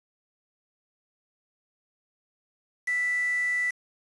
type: tone with quantisation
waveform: sine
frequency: 1975.5 Hz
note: B6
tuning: in tune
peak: -24 dBFS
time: 2.87-3.71 s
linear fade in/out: 10 ms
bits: 6
effects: resampled to 24000 Hz